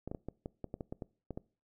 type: clicks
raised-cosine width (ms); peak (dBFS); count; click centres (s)
2; -26; 12; 0.076 / 0.115 / 0.148 / 0.286 / 0.459 / 0.643 / 0.741 / 0.808 / 0.925 / 1.022 / 1.307 / 1.375
effects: noise-tail reverb RT60 0.4 s tail -23 dB re dry